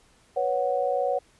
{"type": "chord", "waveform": "sine", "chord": "B suspended second", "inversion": "none", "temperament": "equal", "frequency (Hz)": [493.9, 554.4, 740], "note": ["B4", "C#5", "F#5"], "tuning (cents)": [0, 0, 0], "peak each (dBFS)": [-28, -26, -27], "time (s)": [0.36, 1.19], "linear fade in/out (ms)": 10, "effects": ["pink hiss -60 dBFS RMS until 1.39 s", "resampled to 24000 Hz"]}